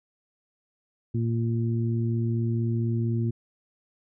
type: harmonic tone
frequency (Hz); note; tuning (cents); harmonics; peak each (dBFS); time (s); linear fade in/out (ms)
115.5; A#2; -16; 1 / 2 / 3; -24 / -30 / -34; 1.14-3.31; 10
effects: none